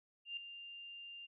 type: tone with ADSR envelope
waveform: sine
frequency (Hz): 2794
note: F7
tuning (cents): 0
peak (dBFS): -38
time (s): 0.25-1.27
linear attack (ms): 120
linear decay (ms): 3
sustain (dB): -10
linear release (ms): 22
effects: none